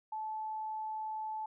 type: tone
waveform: sine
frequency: 869 Hz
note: A5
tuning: 22 cents flat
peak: -36 dBFS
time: 0.12-1.46 s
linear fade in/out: 5 ms
effects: none